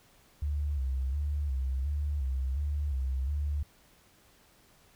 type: tone with vibrato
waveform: sine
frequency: 69.3 Hz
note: C#2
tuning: in tune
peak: -28 dBFS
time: 0.42-3.63 s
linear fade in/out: 5 ms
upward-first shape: square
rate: 1.4 Hz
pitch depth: 90 cents each way
effects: pink hiss -62 dBFS RMS until 4.95 s